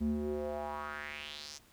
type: tone with band-pass filter sweep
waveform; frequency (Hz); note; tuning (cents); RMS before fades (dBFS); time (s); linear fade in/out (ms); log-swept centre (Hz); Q
square; 74.1; D2; +16; -38; 0-1.59; 20; 190 to 6200; 3.4
effects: pink hiss -63 dBFS RMS until 1.72 s